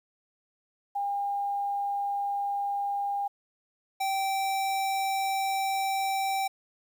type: tone pair in turn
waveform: sine / square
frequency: 805 / 777.1 Hz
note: G5 / G5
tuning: +46 / -15 cents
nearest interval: minor second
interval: 61 cents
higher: first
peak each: -27 dBFS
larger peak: neither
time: 0.95-3.28 / 4-6.48 s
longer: second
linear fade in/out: 10 ms
effects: 10-bit